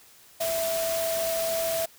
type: tone in noise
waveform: sine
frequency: 659.3 Hz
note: E5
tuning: in tune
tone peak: -26 dBFS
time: 0.4-1.86 s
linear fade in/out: 10 ms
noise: white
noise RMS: -32 dBFS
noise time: 0.4-1.86 s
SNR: +3 dB
effects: white hiss -54 dBFS RMS until 1.98 s

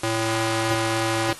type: tone with high-pass filter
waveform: square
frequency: 112.1 Hz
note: A2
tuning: 33 cents sharp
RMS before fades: -24 dBFS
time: 0.03-1.33 s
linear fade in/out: 5 ms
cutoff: 250 Hz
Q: 0.58
effects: white hiss -41 dBFS RMS until 1.39 s + AAC 32 kbps

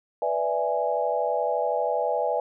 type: chord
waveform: sine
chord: E dominant seventh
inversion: second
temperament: equal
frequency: 493.9 / 587.3 / 659.3 / 830.6 Hz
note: B4 / D5 / E5 / G#5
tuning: 0 / 0 / 0 / 0 cents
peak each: -28 dBFS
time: 0.22-2.4 s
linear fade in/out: 2 ms
effects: none

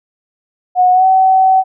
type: tone with pitch glide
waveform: sine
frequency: 730 to 758.4 Hz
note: F#5 to F#5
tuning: -24 to +43 cents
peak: -6 dBFS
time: 0.75-1.64 s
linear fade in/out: 50 ms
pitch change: +67 cents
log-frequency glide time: 0.92-1.06 s
effects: none

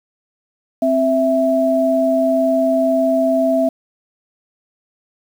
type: tone pair together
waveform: sine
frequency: 262.6 / 659.3 Hz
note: C4 / E5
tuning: +6 / 0 cents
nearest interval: octave + major third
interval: 1594 cents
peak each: -17 / -14 dBFS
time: 0.82-3.69 s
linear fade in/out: 5 ms
effects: 7-bit

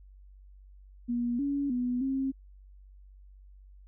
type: tone with pitch steps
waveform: sine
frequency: 239.9 / 282 / 247 / 267.8 Hz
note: A#3 / C#4 / B3 / C4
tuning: +50 / +30 / 0 / +40 cents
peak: -27 dBFS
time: 1.08-2.32 s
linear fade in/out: 20 ms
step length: 310 ms
effects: added 48 Hz sine -50 dBFS peak until 3.87 s

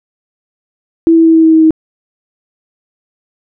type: tone with pitch steps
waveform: sine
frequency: 329.6 / 327.5 / 325.4 / 323.4 / 321.3 / 319.3 / 317.3 Hz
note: E4 / E4 / E4 / E4 / E4 / D#4 / D#4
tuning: 0 / -11 / -22 / -33 / -44 / +45 / +34 cents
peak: -3 dBFS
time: 1.07-1.707 s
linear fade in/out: 0 ms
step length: 91 ms
effects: none

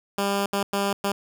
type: tone bursts at uneven times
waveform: 10% pulse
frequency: 199.5 Hz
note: G3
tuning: 31 cents sharp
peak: -14 dBFS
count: 4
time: 0.18-0.46 / 0.53-0.63 / 0.73-0.93 / 1.04-1.12 s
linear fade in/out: 2 ms
effects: none

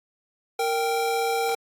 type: tone pair together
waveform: square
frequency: 463.1 / 784 Hz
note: A#4 / G5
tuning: -11 / 0 cents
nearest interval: major sixth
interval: 911 cents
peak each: -26 / -26 dBFS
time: 0.59-1.55 s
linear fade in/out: 5 ms
effects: AAC 64 kbps

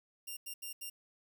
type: tone bursts at uneven times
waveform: 5% pulse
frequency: 2787 Hz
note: F7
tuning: 4 cents flat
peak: -32 dBFS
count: 4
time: 0.27-0.37 / 0.46-0.54 / 0.62-0.73 / 0.81-0.9 s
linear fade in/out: 10 ms
effects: 11-bit

